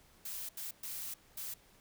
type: noise bursts at uneven times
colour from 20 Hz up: blue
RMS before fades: -42 dBFS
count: 4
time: 0.25-0.49 / 0.57-0.71 / 0.83-1.14 / 1.37-1.54 s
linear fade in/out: 5 ms
effects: pink hiss -64 dBFS RMS until 1.8 s